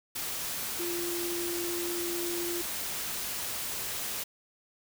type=tone in noise; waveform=sine; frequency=346.4 Hz; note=F4; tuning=14 cents flat; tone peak=-33 dBFS; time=0.79-2.62 s; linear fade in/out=10 ms; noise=white; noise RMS=-35 dBFS; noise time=0.15-4.24 s; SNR=-1 dB; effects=none